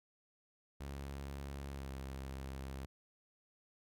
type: tone with pitch glide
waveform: sawtooth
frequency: 69.3 to 67.02 Hz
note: C#2 to C2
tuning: 0 to +42 cents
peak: -39 dBFS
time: 0.8-2.86 s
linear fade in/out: 10 ms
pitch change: -58 cents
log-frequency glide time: 1.73-1.89 s
effects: none